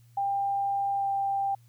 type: tone with pitch glide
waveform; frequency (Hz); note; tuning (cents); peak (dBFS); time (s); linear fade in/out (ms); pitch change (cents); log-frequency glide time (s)
sine; 795 to 790; G5 to G5; +24 to +13; -25; 0.17-1.55; 5; -11; 0.97-1.05
effects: added 118 Hz sine -54 dBFS peak until 1.68 s + white hiss -68 dBFS RMS until 1.68 s